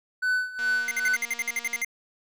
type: tone with tremolo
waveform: triangle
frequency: 1500 Hz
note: F#6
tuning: 23 cents sharp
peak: -19 dBFS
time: 0.22-1.16 s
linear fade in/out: 10 ms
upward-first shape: sine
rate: 2.5 Hz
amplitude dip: 85%
type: click train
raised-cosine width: 0.2 ms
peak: -25 dBFS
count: 291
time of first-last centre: 0.59-1.819 s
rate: 236 Hz
type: tone bursts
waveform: square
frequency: 2093 Hz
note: C7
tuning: in tune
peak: -25 dBFS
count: 12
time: 0.88-1.847 s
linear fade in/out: 2 ms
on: 32 ms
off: 53 ms
effects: none